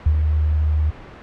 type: tone with ADSR envelope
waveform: sine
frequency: 76.4 Hz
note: D#2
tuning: 31 cents flat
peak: -10 dBFS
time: 0.06-0.91 s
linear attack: 5 ms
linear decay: 70 ms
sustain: -5 dB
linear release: 16 ms
effects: pink hiss -39 dBFS RMS until 1.22 s + low-pass 2000 Hz 12 dB/octave

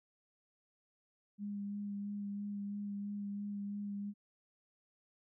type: tone with vibrato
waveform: sine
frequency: 203.1 Hz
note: G#3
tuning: 38 cents flat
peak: -38 dBFS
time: 1.38-4.14 s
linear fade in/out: 50 ms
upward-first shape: sine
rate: 3 Hz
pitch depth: 15 cents each way
effects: none

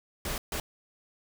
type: noise bursts at uneven times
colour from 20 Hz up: pink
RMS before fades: -33 dBFS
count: 2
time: 0.25-0.38 / 0.52-0.6 s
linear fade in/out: 2 ms
effects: none

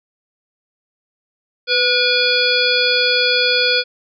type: harmonic tone with a mistuned harmonic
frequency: 484.5 Hz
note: B4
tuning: 33 cents flat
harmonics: 1 / 3 / 5 / 7 / 9 / 10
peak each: -20 / -20 / -20 / -20 / -20 / -20 dBFS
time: 1.67-3.84 s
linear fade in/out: 50 ms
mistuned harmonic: 1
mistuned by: +47 cents
effects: none

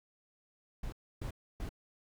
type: noise bursts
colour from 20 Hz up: brown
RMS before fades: -39 dBFS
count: 3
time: 0.83-1.692 s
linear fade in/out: 5 ms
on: 94 ms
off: 290 ms
effects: none

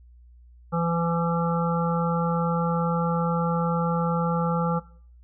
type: harmonic tone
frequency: 168.6 Hz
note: E3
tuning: 39 cents sharp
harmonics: 1 / 3 / 5 / 7 / 8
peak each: -24 / -29 / -31 / -32 / -33 dBFS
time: 0.72-4.8 s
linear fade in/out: 20 ms
effects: noise-tail reverb RT60 0.5 s tail -19 dB re dry + added 60 Hz sine -48 dBFS peak until 5.23 s

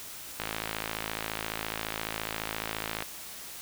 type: click train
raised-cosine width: 0.3 ms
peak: -15 dBFS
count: 144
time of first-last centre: 0.4-3.024 s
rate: 54.5 Hz
effects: white hiss -43 dBFS RMS until 3.61 s

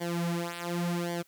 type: tone with flanger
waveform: sawtooth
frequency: 172.2 Hz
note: F3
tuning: 24 cents flat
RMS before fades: -32 dBFS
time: 0-1.23 s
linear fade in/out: 20 ms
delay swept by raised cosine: 0.76 to 5.66 ms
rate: 0.89 Hz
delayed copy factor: -1
effects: white hiss -65 dBFS RMS until 1.27 s

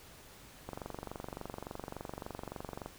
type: click train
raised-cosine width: 1 ms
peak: -26 dBFS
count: 52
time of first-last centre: 0.69-2.86 s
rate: 23.5 Hz
effects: pink hiss -55 dBFS RMS until 2.98 s

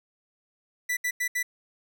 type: tone bursts at uneven times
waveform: 45% pulse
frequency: 1975.5 Hz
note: B6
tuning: in tune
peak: -25 dBFS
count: 4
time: 0.89-0.97 / 1.04-1.11 / 1.2-1.28 / 1.35-1.43 s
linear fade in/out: 10 ms
effects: none

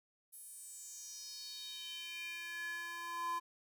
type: tone with high-pass filter sweep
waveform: square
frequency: 341.5 Hz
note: F4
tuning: 39 cents flat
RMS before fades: -45 dBFS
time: 0.32-3.4 s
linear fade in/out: 20 ms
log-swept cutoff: 11000 to 950 Hz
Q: 4.8
effects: none

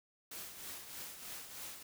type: noise with tremolo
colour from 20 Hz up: white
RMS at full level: -45 dBFS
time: 0.31-1.83 s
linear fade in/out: 5 ms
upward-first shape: triangle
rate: 3.2 Hz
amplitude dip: 60%
effects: none

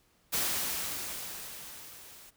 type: noise with level ramp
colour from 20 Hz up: white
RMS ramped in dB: -29 to -53 dBFS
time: 0.32-2.31 s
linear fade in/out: 20 ms
effects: pink hiss -68 dBFS RMS until 2.36 s

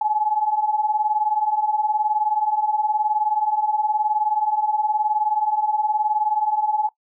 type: beating tone pair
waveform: sine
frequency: 838 / 857 Hz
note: G#5 / A5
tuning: +15 / -46 cents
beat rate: 19 Hz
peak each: -23 / -20 dBFS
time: 0.01-6.89 s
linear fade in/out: 5 ms
effects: noise-tail reverb RT60 0.1 s tail -19 dB re dry

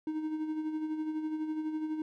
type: tone with tremolo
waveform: triangle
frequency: 311.1 Hz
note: D#4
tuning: in tune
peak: -28 dBFS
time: 0.07-2.02 s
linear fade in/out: 2 ms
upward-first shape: sine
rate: 12 Hz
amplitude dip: 50%
effects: none

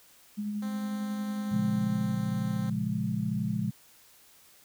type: tone with tremolo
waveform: sine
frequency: 208 Hz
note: G#3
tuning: 3 cents sharp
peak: -29 dBFS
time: 0.37-2.18 s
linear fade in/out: 20 ms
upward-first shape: sine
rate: 11 Hz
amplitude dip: 30%
type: tone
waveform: 10% pulse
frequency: 261.6 Hz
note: C4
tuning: in tune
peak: -34 dBFS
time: 0.62-2.7 s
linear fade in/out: 5 ms
type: chord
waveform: sine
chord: Bb minor seventh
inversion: none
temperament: equal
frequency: 116.54 / 138.59 / 174.61 / 207.7 Hz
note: Bb2 / Db3 / F3 / Ab3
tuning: 0 / 0 / 0 / 0 cents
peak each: -34 / -35 / -33 / -31 dBFS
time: 1.51-3.71 s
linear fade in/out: 10 ms
effects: white hiss -58 dBFS RMS until 4.64 s

